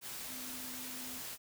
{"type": "tone in noise", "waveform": "sine", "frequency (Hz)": 253.7, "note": "B3", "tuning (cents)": 47, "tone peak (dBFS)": -50, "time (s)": [0.27, 1.22], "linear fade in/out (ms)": 50, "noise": "white", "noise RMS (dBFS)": -44, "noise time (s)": [0.01, 1.38], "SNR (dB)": -9, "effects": []}